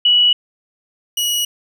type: tone pair in turn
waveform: sine / sawtooth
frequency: 2937 / 2913 Hz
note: F#7 / F#7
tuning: -13 / -28 cents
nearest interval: unison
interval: 15 cents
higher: first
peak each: -9 / -13 dBFS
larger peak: first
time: 0.05-0.33 / 1.17-1.45 s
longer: neither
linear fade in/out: 5 ms
effects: none